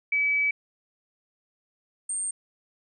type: tone pair in turn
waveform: sine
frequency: 2290 / 8646 Hz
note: D7 / C#9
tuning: -44 / -44 cents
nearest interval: octave + major seventh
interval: 2300 cents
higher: second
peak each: -21 / -27 dBFS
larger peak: first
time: 0.12-0.51 / 2.09-2.31 s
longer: first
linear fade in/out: 5 ms
effects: none